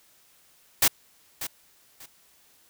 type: noise with echo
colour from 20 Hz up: white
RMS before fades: -19 dBFS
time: 0.82-0.88 s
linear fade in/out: 5 ms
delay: 590 ms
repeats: 2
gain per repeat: -13 dB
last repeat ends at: 2.06 s
effects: white hiss -60 dBFS RMS until 2.69 s